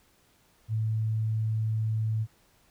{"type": "tone", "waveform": "sine", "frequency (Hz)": 110, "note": "A2", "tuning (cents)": 0, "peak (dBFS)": -25, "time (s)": [0.68, 2.27], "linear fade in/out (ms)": 50, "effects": ["pink hiss -64 dBFS RMS until 2.7 s"]}